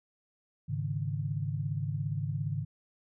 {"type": "chord", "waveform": "sine", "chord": "Ab suspended fourth", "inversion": "none", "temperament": "just", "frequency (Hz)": [103.83, 138.43, 155.74], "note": ["Ab2", "Db3", "Eb3"], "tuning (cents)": [0, -2, 2], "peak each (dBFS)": [-35, -34, -35], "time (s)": [0.68, 2.65], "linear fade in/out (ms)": 20, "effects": []}